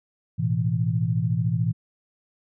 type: chord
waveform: sine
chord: A suspended second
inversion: none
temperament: just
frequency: 110 / 123.75 / 165 Hz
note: A2 / B2 / E3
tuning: 0 / +4 / +2 cents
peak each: -25 dBFS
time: 0.38-1.73 s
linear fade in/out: 20 ms
effects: none